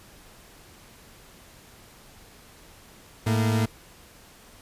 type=tone pair together; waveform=40% pulse; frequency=108.71 / 230.1 Hz; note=A2 / A#3; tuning=-20 / -22 cents; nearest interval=octave + minor second; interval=1298 cents; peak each=-21 / -26 dBFS; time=3.26-3.66 s; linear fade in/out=10 ms; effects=pink hiss -51 dBFS RMS until 4.61 s + resampled to 32000 Hz

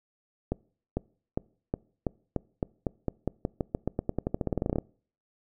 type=accelerating click train; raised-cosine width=2 ms; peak=-14 dBFS; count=29; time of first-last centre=0.52-4.784 s; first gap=450 ms; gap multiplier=0.9; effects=noise-tail reverb RT60 0.5 s tail -25 dB re dry

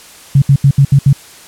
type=tone bursts at uneven times; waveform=sine; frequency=138.59 Hz; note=C#3; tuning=in tune; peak=-3 dBFS; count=6; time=0.35-0.42 / 0.49-0.56 / 0.64-0.71 / 0.78-0.85 / 0.92-0.99 / 1.06-1.13 s; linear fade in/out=5 ms; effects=white hiss -37 dBFS RMS until 1.47 s + low-pass 11000 Hz 12 dB/octave

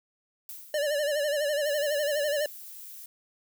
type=noise with exponential decay; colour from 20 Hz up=violet; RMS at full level=-39 dBFS; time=0.49-1.18 s; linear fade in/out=1 ms; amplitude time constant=150 ms
type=tone with vibrato; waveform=square; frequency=587.3 Hz; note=D5; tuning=in tune; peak=-26 dBFS; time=0.74-2.46 s; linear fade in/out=2 ms; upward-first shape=sine; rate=12 Hz; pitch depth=74 cents each way
type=noise; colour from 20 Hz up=violet; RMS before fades=-44 dBFS; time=1.66-3.06 s; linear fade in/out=2 ms
effects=none

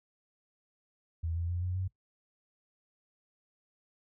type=tone with pitch steps; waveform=sine; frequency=82.41 / 85.02 / 87.71 / 90.49 / 93.36 Hz; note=E2 / F2 / F2 / F#2 / F#2; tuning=0 / -46 / +8 / -38 / +16 cents; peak=-31 dBFS; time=1.23-1.88 s; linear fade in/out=10 ms; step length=130 ms; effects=noise-tail reverb RT60 0.1 s tail -18 dB re dry

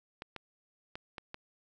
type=clicks; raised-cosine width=0.3 ms; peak=-25 dBFS; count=5; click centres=0.221 / 0.363 / 0.955 / 1.182 / 1.344 s; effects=none

